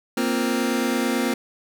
sawtooth chord, Bb suspended second, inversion none, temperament just, 233.1 / 262.2 / 349.6 Hz, Bb3 / C4 / F4, 0 / +4 / +2 cents, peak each -20 / -20 / -23 dBFS, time 0.17-1.34 s, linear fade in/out 5 ms, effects none

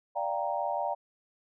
sine chord, G minor seventh, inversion second, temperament equal, 587.3 / 698.5 / 784 / 932.3 Hz, D5 / F5 / G5 / Bb5, 0 / 0 / 0 / 0 cents, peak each -34 dBFS, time 0.15-0.95 s, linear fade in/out 20 ms, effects none

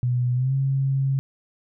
sine tone with pitch glide, 123.6 to 135.57 Hz, B2 to C#3, +2 to -38 cents, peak -19 dBFS, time 0.03-1.19 s, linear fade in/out 0 ms, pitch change +160 cents, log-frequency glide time 0.34-0.54 s, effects none

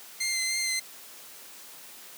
15% pulse tone with vibrato, 2083 Hz, C7, 8 cents flat, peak -20 dBFS, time 0.2-0.8 s, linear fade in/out 10 ms, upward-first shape sine, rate 3.3 Hz, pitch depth 20 cents each way, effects white hiss -47 dBFS RMS until 2.17 s + high-pass 200 Hz 12 dB/octave

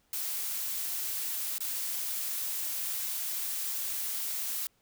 blue noise with dropouts, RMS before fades -34 dBFS, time 0.13-4.67 s, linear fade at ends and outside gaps 1 ms, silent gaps 1.582-1.605 s, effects pink hiss -70 dBFS RMS until 4.81 s

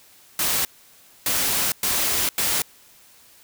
white noise bursts at uneven times, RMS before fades -22 dBFS, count 4, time 0.39-0.65 / 1.26-1.72 / 1.83-2.29 / 2.38-2.62 s, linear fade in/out 2 ms, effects white hiss -52 dBFS RMS until 3.43 s

